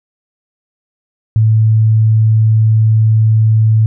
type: tone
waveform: sine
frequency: 110 Hz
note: A2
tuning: in tune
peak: -6 dBFS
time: 1.36-3.86 s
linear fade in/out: 0 ms
effects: none